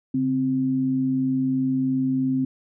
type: tone pair together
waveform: sine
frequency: 138.58 / 261.6 Hz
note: C#3 / C4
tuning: 0 / 0 cents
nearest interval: major seventh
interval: 1100 cents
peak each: -29 / -20 dBFS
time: 0.14-2.45 s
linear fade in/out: 5 ms
effects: none